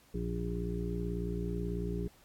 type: harmonic tone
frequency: 58.27 Hz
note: A#1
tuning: in tune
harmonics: 1 / 2 / 3 / 5 / 6 / 7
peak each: -37 / -42 / -37 / -44 / -45 / -40 dBFS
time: 0.14-2.08 s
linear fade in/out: 5 ms
effects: pink hiss -63 dBFS RMS until 2.24 s + AAC 64 kbps